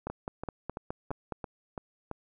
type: two click trains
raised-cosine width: 1 ms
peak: -22 / -20 dBFS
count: 7 / 7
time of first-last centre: 0.1-2.113 / 0.07-1.323 s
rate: 2.98 / 4.79 Hz
effects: none